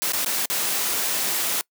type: noise with dropouts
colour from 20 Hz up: white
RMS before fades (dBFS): -24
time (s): 0.02-1.61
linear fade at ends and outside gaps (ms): 0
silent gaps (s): 0.121-0.134 / 0.247-0.261 / 0.457-0.5
effects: noise-tail reverb RT60 0.1 s tail -25 dB re dry + high-pass 200 Hz 12 dB/octave